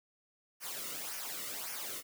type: noise with flanger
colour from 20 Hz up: white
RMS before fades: -41 dBFS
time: 0.6-2.03 s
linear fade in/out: 50 ms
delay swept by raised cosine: 0.25 to 1.25 ms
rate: 1.8 Hz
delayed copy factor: -0.65
effects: none